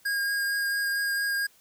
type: tone with vibrato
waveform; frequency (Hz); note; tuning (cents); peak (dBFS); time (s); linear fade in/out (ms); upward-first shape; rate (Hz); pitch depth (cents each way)
square; 1625; G#6; -38; -26; 0.05-1.47; 10; triangle; 4.4; 13
effects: white hiss -60 dBFS RMS until 1.6 s